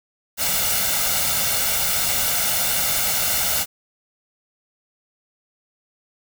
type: noise with comb filter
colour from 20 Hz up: white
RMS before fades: -21 dBFS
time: 0.37-3.66 s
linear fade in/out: 50 ms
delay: 1.4 ms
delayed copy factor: +0.65
effects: none